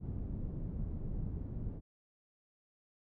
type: low-pass noise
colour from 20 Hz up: pink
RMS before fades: -39 dBFS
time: 0-1.81 s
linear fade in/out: 50 ms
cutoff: 200 Hz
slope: 12 dB/octave
effects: none